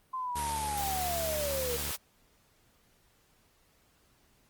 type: linear sweep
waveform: sine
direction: down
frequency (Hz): 1046.5 to 466.2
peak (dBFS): -32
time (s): 0.13-1.77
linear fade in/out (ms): 10
type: tone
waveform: sawtooth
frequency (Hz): 72.9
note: D2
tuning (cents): -12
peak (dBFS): -35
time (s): 0.35-1.92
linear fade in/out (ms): 10
type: high-pass noise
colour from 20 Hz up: white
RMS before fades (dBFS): -36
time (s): 0.35-1.97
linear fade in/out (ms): 20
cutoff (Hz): 380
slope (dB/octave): 96
effects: pink hiss -67 dBFS RMS until 4.49 s + Opus 32 kbps